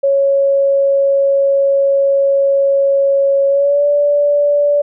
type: tone with pitch glide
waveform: sine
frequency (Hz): 553 to 579.8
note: C#5 to D5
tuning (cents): -4 to -22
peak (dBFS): -9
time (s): 0.03-4.82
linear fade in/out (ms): 10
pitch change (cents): +82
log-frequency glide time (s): 3.48-3.86
effects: none